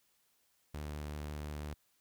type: tone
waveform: sawtooth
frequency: 74.5 Hz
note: D2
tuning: 25 cents sharp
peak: -36 dBFS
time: 0.74-1.74 s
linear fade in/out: 5 ms
effects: white hiss -74 dBFS RMS until 2 s